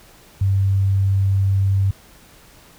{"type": "tone", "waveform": "sine", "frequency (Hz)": 97.4, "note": "G2", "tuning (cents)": -11, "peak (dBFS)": -14, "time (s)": [0.41, 1.91], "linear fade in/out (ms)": 5, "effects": ["pink hiss -48 dBFS RMS until 2.78 s"]}